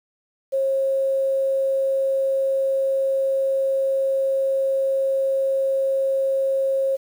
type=tone with quantisation; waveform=sine; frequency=539 Hz; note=C#5; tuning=49 cents flat; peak=-18 dBFS; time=0.52-6.97 s; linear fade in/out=20 ms; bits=8; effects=none